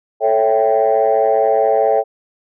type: chord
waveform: sine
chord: A dominant seventh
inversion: none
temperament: equal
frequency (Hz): 440 / 554.4 / 659.3 / 784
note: A4 / C#5 / E5 / G5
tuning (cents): 0 / 0 / 0 / 0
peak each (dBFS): -16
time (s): 0.2-2.04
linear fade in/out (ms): 50
effects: tanh soft clip ceiling -4 dBFS